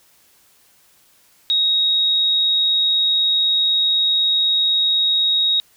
sine tone, 3776 Hz, A#7, 22 cents sharp, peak -14 dBFS, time 1.5-5.6 s, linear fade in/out 0 ms, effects white hiss -55 dBFS RMS until 5.76 s

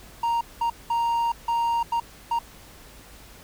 triangle tone bursts at uneven times, 932.3 Hz, A#5, in tune, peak -19 dBFS, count 6, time 0.23-0.41 / 0.61-0.7 / 0.9-1.32 / 1.48-1.83 / 1.92-2 / 2.31-2.39 s, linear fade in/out 5 ms, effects added 50 Hz sine -52 dBFS peak until 3.43 s + pink hiss -48 dBFS RMS until 3.43 s

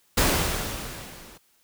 pink noise with level ramp, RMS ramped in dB -19 to -48 dBFS, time 0.17-1.38 s, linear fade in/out 10 ms, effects white hiss -64 dBFS RMS until 1.63 s

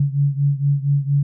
sine beating tone pair, 140.2 / 144.5 Hz, C#3 / D3, +20 / -28 cents, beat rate 4.3 Hz, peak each -17 / -20 dBFS, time 0-1.23 s, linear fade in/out 5 ms, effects none

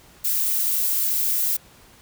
violet noise, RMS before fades -22 dBFS, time 0.24-1.57 s, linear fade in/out 10 ms, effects pink hiss -51 dBFS RMS until 2.01 s

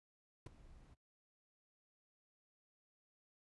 brown noise with ADSR envelope, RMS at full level -41 dBFS, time 0.46-0.95 s, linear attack 4 ms, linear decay 12 ms, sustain -20 dB, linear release 18 ms, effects noise-tail reverb RT60 0.1 s tail -18 dB re dry + resampled to 24000 Hz

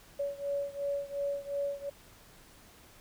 sine beating tone pair, 564 / 566.8 Hz, C#5 / C#5, +30 / +38 cents, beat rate 2.8 Hz, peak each -34 / -36 dBFS, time 0.19-1.9 s, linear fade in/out 10 ms, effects pink hiss -57 dBFS RMS until 3 s

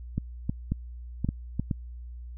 clicks, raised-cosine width 5 ms, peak -14 dBFS, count 7, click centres 0.18 / 0.495 / 0.72 / 1.246 / 1.289 / 1.596 / 1.712 s, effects added 60 Hz sine -38 dBFS peak until 2.37 s

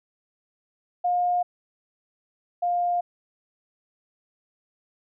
sine tone pair in turn, 712 / 704.2 Hz, F5 / F5, +33 / +14 cents, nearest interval unison, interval 19 cents, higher first, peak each -20 / -21 dBFS, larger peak first, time 1.04-1.43 / 2.62-3.01 s, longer neither, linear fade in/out 10 ms, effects none

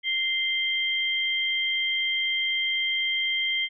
sine tone pair together, 2084 / 3172 Hz, C7 / G7, -7 / +20 cents, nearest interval perfect fifth, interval 727 cents, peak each -26 / -26 dBFS, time 0.03-3.69 s, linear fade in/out 50 ms, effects none

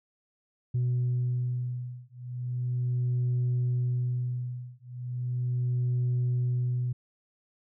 sine beating tone pair, 123.6 / 123.97 Hz, B2 / B2, +2 / +7 cents, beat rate 0.37 Hz, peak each -28 dBFS, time 0.74-6.93 s, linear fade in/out 10 ms, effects tanh soft clip ceiling -22 dBFS

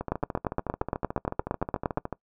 two click trains, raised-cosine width 1 ms, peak -11 / -17 dBFS, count 17 / 30, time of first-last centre 0.12-1.974 / 0.01-2.127 s, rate 8.63 / 13.7 Hz, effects noise-tail reverb RT60 0.1 s tail -22 dB re dry

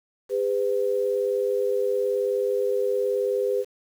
sine tone pair together, 405 / 504 Hz, G#4 / B4, -43 / +35 cents, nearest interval major third, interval 378 cents, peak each -24 dBFS, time 0.29-3.65 s, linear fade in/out 50 ms, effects 8-bit

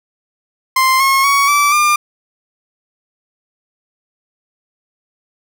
30% pulse tone with pitch steps, 1046.5 / 1082.8 / 1120.3 / 1159.2 / 1199.3 Hz, C6 / C#6 / C#6 / D6 / D6, 0 / -41 / +18 / -23 / +36 cents, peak -7 dBFS, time 0.76-1.96 s, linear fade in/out 5 ms, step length 240 ms, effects none

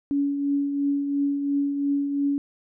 sine tone with tremolo, 282.6 Hz, C#4, 34 cents sharp, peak -19 dBFS, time 0.11-2.38 s, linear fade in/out 0 ms, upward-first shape triangle, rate 2.9 Hz, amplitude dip 50%, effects none

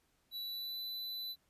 square tone with pitch glide, 3941 to 3994 Hz, B7 to B7, -4 to +19 cents, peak -40 dBFS, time 0.31-1.36 s, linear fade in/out 50 ms, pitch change +23 cents, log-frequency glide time 0.41-0.81 s, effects pink hiss -75 dBFS RMS until 1.49 s + resampled to 32000 Hz

